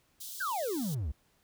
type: high-pass noise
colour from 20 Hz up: white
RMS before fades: -43 dBFS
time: 0.2-0.95 s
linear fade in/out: 10 ms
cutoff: 3300 Hz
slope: 48 dB/octave
type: exponential sweep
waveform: triangle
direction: down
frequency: 1661.2 to 62.2 Hz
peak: -29 dBFS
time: 0.4-1.12 s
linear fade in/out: 10 ms
effects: pink hiss -70 dBFS RMS until 1.43 s